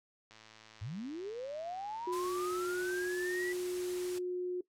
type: click train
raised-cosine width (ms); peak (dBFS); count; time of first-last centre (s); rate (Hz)
0.2; -38; 285; 0.31-2.892; 110
type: linear sweep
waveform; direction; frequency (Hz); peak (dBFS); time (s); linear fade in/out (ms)
sine; up; 87.4 to 1975.5; -38; 0.81-3.53; 10
type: tone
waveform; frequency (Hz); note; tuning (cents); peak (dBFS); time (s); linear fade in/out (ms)
sine; 360.6; F#4; -45; -33; 2.07-4.61; 5
type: noise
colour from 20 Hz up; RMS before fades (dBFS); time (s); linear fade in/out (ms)
white; -46; 2.12-4.19; 10
effects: noise-tail reverb RT60 0.1 s tail -18 dB re dry + low-pass 11000 Hz 12 dB/octave